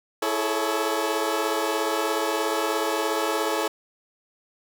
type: chord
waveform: 20% pulse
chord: A major seventh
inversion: second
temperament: equal with one note detuned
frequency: 329.6 / 423.1 / 440 / 554.4 Hz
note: E4 / G#4 / A4 / C#5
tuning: 0 / +32 / 0 / 0 cents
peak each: -24 dBFS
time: 0.22-3.68 s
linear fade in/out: 5 ms
effects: none